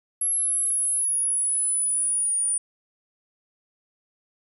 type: exponential sweep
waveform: sine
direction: down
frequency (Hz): 11175 to 9397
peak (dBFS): -21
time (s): 0.21-2.58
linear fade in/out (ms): 5
effects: none